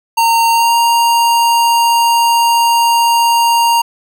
square tone with pitch glide, 920 to 933.9 Hz, A#5 to A#5, -23 to +3 cents, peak -9 dBFS, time 0.17-3.82 s, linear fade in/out 10 ms, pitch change +26 cents, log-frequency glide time 0.51-0.74 s, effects none

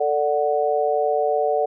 sine chord, D major, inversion second, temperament equal with one note detuned, 444.1 / 587.3 / 740 Hz, A4 / D5 / F#5, +16 / 0 / 0 cents, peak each -22 dBFS, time 0-1.66 s, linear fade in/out 10 ms, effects none

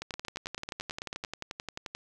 two click trains, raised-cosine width 0.2 ms, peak -19 / -19 dBFS, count 11 / 23, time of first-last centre 0.14-1.239 / 0.02-1.95 s, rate 9.1 / 11.4 Hz, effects none

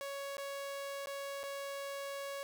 sawtooth tone with dropouts, 557 Hz, C#5, 8 cents sharp, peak -36 dBFS, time 0.01-2.43 s, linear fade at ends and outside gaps 0 ms, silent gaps 0.369-0.381 / 1.059-1.071 / 1.432-1.437 s, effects none

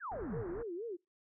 sine exponential sweep, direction down, 1771 to 82.41 Hz, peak -38 dBFS, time 0-0.45 s, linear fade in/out 50 ms
pink low-pass noise, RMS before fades -47 dBFS, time 0.11-0.63 s, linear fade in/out 10 ms, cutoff 1700 Hz, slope 48 dB/octave
sine tone with vibrato, 400 Hz, G4, 35 cents sharp, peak -38 dBFS, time 0.32-0.97 s, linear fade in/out 20 ms, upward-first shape sine, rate 4.2 Hz, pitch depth 290 cents each way
effects noise-tail reverb RT60 0.2 s tail -25 dB re dry

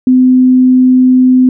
sine tone, 255.1 Hz, C4, 44 cents flat, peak -3 dBFS, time 0.07-1.49 s, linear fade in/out 2 ms, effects none

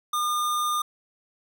square tone, 1211 Hz, D#6, 47 cents flat, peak -24 dBFS, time 0.13-0.82 s, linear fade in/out 5 ms, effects none

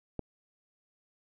click, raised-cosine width 2 ms, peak -21 dBFS, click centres 0.193 s, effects none

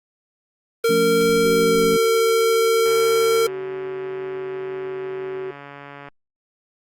square tone with pitch glide, 460 to 454.2 Hz, A#4 to A#4, -23 to -45 cents, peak -16 dBFS, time 0.84-3.47 s, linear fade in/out 5 ms, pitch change -22 cents, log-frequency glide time 1.53-1.86 s
sine chord, F augmented, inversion none, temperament equal, 174.61 / 220 / 277.2 Hz, F3 / A3 / C#4, 0 / 0 / 0 cents, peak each -26 dBFS, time 0.89-1.97 s, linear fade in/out 5 ms
sine tone, 380 Hz, F#4, 46 cents sharp, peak -26 dBFS, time 1.45-5.51 s, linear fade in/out 5 ms
click train, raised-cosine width 0.5 ms, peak -23 dBFS, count 459, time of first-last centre 2.86-6.085 s, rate 142 Hz
effects Opus 32 kbps

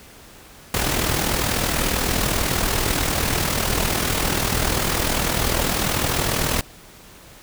pink noise with amplitude modulation, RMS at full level -19 dBFS, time 0.74-6.61 s, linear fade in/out 2 ms, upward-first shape sine, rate 40.2 Hz, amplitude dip 55%, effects pink hiss -45 dBFS RMS until 7.42 s

